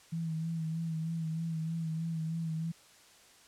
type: tone with vibrato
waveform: sine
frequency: 162.5 Hz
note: E3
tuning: 24 cents flat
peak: -32 dBFS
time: 0.12-2.72 s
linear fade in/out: 10 ms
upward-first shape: sine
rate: 3.2 Hz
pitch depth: 37 cents each way
effects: white hiss -59 dBFS RMS until 3.47 s + low-pass 9000 Hz 12 dB/octave